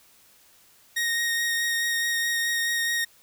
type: tone with vibrato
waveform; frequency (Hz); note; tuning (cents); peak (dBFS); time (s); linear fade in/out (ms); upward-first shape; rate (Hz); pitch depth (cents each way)
sawtooth; 1864.7; A#6; 0; -20; 0.96-3.05; 10; sine; 4.7; 12
effects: white hiss -57 dBFS RMS until 3.22 s